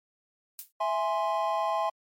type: noise with exponential decay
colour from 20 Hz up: violet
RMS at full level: -33 dBFS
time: 0.59-0.72 s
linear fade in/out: 0 ms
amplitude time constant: 27 ms
type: chord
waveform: triangle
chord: E augmented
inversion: none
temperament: equal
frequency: 659.3 / 830.6 / 1046.5 Hz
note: E5 / G#5 / B#5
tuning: 0 / 0 / 0 cents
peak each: -28 dBFS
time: 0.8-1.9 s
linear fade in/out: 10 ms
effects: MP3 64 kbps